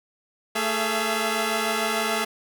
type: tone cluster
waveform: 10% pulse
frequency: 222.7 / 419.5 / 675 Hz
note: A3 / G#4 / E5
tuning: +21 / +17 / +41 cents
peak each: -19 dBFS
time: 0.55-2.25 s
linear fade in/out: 10 ms
effects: none